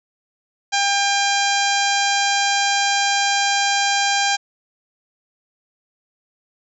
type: harmonic tone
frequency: 800 Hz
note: G5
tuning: 35 cents sharp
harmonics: 1 / 2 / 3 / 4 / 5 / 6 / 7 / 8 / 9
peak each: -20 / -23 / -25 / -26 / -27 / -28 / -28 / -29 / -30 dBFS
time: 0.72-4.37 s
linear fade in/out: 20 ms
effects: none